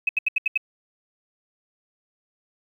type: tone bursts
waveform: sine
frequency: 2558 Hz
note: D#7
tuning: 47 cents sharp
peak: -17 dBFS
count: 6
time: 0.07-0.576 s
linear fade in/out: 5 ms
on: 21 ms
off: 76 ms
effects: 9-bit